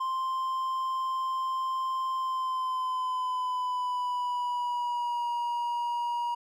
triangle tone with pitch glide, 1046.5 to 954.1 Hz, C6 to A#5, 0 to +40 cents, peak -26 dBFS, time 0-6.35 s, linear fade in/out 10 ms, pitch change -160 cents, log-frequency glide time 2.15-5.28 s, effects none

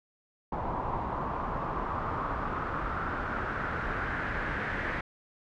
pink noise with low-pass filter sweep, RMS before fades -33 dBFS, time 0.52-5.01 s, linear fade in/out 5 ms, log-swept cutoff 930 to 1800 Hz, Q 3.7, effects none

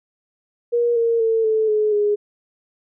sine tone with pitch steps, 475.1 / 462.4 / 450 / 437.9 / 426.2 / 414.8 Hz, A#4 / A#4 / A4 / A4 / G#4 / G#4, +33 / -14 / +39 / -8 / +45 / -2 cents, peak -15 dBFS, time 0.72-2.16 s, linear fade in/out 20 ms, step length 240 ms, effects none

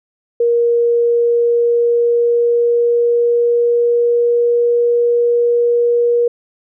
sine tone with pitch glide, 471.9 to 476.3 Hz, A#4 to A#4, +21 to +37 cents, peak -10 dBFS, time 0.4-6.28 s, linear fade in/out 5 ms, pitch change +16 cents, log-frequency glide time 0.78-4.76 s, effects none

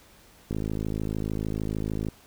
click train, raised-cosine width 3 ms, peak -17 dBFS, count 85, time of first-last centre 0.51-2.086 s, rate 53.3 Hz, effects pink hiss -55 dBFS RMS until 2.26 s

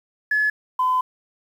sine tone pair in turn, 1709 / 1016.2 Hz, G#6 / B5, +49 / +49 cents, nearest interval major sixth, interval 900 cents, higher first, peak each -16 dBFS, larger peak neither, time 0.31-0.5 / 0.79-1.01 s, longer second, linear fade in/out 5 ms, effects tanh soft clip ceiling -12 dBFS + 8-bit

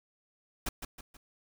pink noise with echo, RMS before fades -33 dBFS, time 0.66-0.69 s, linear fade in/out 5 ms, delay 160 ms, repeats 3, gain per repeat -7 dB, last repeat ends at 1.17 s, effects none

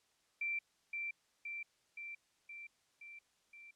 sine tone with echo, 2349 Hz, D7, in tune, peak -35 dBFS, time 0.41-0.59 s, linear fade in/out 5 ms, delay 520 ms, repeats 6, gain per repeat -3 dB, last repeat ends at 3.71 s, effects white hiss -75 dBFS RMS until 3.75 s + low-pass 8000 Hz 12 dB/octave

